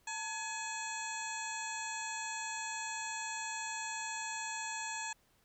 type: harmonic tone with a mistuned harmonic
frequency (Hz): 846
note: G#5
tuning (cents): +32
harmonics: 1 / 2 / 3 / 4 / 5 / 7 / 8 / 9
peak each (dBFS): -42 / -44 / -45 / -52 / -51 / -53 / -49 / -45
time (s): 0.07-5.13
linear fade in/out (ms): 5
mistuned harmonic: 1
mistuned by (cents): +95
effects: pink hiss -71 dBFS RMS until 5.44 s